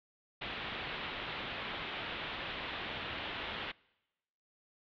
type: low-pass noise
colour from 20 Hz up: white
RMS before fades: -41 dBFS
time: 0.41-3.72 s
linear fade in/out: 10 ms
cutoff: 3600 Hz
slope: 48 dB/octave
effects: noise-tail reverb RT60 1.0 s tail -25 dB re dry